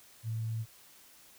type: tone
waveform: sine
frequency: 112.6 Hz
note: A2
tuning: 40 cents sharp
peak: -32 dBFS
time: 0.23-0.66 s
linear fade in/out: 50 ms
effects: white hiss -58 dBFS RMS until 1.38 s